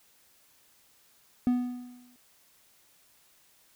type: tone with exponential decay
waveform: triangle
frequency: 246.9 Hz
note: B3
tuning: in tune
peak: -18 dBFS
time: 1.47-2.16 s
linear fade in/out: 0 ms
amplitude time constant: 150 ms
effects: white hiss -63 dBFS RMS until 3.75 s